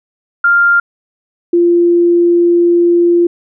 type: tone pair in turn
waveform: sine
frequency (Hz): 1396.9 / 345.6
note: F6 / F4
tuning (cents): 0 / -18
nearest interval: 2 octaves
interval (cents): 2418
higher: first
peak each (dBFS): -6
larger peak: neither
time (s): 0.44-0.8 / 1.53-3.27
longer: second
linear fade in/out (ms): 5
effects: none